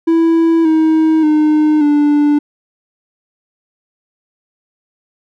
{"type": "tone with pitch steps", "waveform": "triangle", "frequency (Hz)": [329.6, 317.1, 305.1, 293.5], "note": ["E4", "D#4", "D#4", "D4"], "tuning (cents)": [0, 33, -34, -1], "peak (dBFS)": -6, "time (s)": [0.07, 2.39], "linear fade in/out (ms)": 10, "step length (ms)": 580, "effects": []}